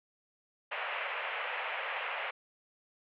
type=band-pass noise; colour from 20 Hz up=white; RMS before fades=-37 dBFS; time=0.71-2.31 s; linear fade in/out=10 ms; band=490 to 2800 Hz; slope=48 dB/octave; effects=none